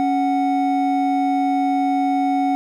triangle tone pair together, 277.2 / 740 Hz, C#4 / F#5, 0 / 0 cents, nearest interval octave + perfect fourth, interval 1700 cents, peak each -17 dBFS, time 0-2.55 s, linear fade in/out 0 ms, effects none

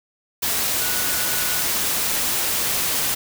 sine tone in noise, 1469 Hz, F#6, 13 cents flat, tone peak -32 dBFS, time 0.8-1.62 s, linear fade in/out 10 ms, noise white, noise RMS -22 dBFS, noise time 0.42-3.15 s, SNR -13 dB, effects none

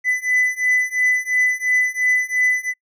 triangle beating tone pair, 2000 / 2002.9 Hz, B6 / B6, +21 / +24 cents, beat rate 2.9 Hz, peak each -18 / -17 dBFS, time 0.04-2.74 s, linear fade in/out 50 ms, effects noise-tail reverb RT60 0.1 s tail -26 dB re dry

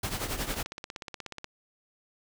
pink noise with tremolo, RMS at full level -30 dBFS, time 0.03-0.63 s, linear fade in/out 5 ms, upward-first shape triangle, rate 11 Hz, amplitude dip 75%
click train, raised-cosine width 0.2 ms, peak -21 dBFS, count 16, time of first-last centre 0.54-1.444 s, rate 16.6 Hz
effects none

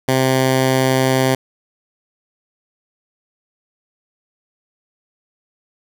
10% pulse tone, 131.1 Hz, C3, 4 cents sharp, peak -5 dBFS, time 0.08-1.35 s, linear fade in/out 5 ms, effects none

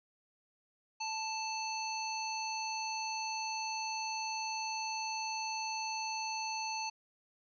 harmonic tone, 880 Hz, A5, in tune, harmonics 1 / 3 / 5 / 7, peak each -38 / -42 / -42 / -44 dBFS, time 1-6.9 s, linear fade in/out 10 ms, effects none

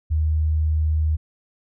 sine tone, 77.78 Hz, D#2, in tune, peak -17 dBFS, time 0.1-1.17 s, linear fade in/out 20 ms, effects none

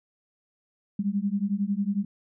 sine beating tone pair, 195.6 / 206.6 Hz, G3 / G#3, -4 / -9 cents, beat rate 11 Hz, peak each -27 dBFS, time 0.99-2.05 s, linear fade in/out 5 ms, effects none

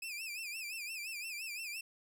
sawtooth tone with vibrato, 2515 Hz, D#7, 18 cents sharp, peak -37 dBFS, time 0.02-1.81 s, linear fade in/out 5 ms, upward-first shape sine, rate 5.8 Hz, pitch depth 130 cents each way, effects none

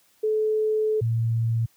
sine tone pair in turn, 432.2 / 114.47 Hz, A4 / A#2, -31 / -31 cents, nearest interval octave + major seventh, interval 2300 cents, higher first, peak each -20 dBFS, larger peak neither, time 0.23-1.01 / 1.01-1.66 s, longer first, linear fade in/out 10 ms, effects white hiss -62 dBFS RMS until 1.76 s + high-pass 60 Hz 12 dB/octave

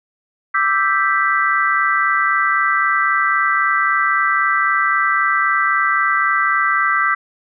sine chord, E minor seventh, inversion third, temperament equal, 1174.7 / 1318.5 / 1568 / 1975.5 Hz, D6 / E6 / G6 / B6, 0 / 0 / 0 / 0 cents, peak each -19 dBFS, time 0.54-7.15 s, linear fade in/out 10 ms, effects none

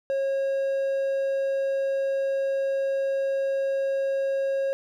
triangle tone, 544 Hz, C#5, 33 cents flat, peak -21 dBFS, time 0.1-4.73 s, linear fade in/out 0 ms, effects none

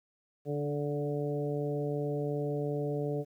harmonic tone with a mistuned harmonic, 145.5 Hz, D3, 16 cents flat, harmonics 1 / 2 / 3 / 4 / 5, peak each -34 / -38 / -34 / -39 / -46 dBFS, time 0.45-3.25 s, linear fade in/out 50 ms, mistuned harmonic 2, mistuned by +16 cents, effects 11-bit

